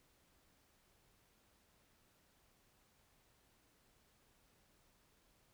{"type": "silence", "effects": ["pink hiss -73 dBFS RMS until 5.53 s"]}